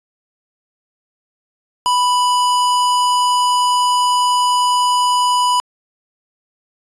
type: tone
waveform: square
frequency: 989 Hz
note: B5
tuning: 2 cents sharp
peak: -13 dBFS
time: 1.86-5.6 s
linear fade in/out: 0 ms
effects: resampled to 24000 Hz